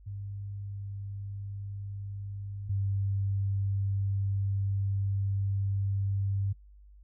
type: tone pair in turn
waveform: sine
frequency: 99.9 / 98.58 Hz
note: G2 / G2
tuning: +33 / +10 cents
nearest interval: unison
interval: 23 cents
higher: first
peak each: -36 / -27 dBFS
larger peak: second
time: 0.06-2.69 / 2.69-6.53 s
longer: second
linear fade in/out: 10 ms
effects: noise-tail reverb RT60 0.1 s tail -20 dB re dry + added 50 Hz sine -51 dBFS peak until 7.03 s